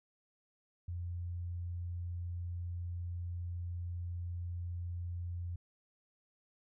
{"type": "tone", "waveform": "sine", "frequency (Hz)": 87.31, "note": "F2", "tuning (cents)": 0, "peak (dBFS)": -37, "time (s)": [0.88, 5.56], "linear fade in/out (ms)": 5, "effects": []}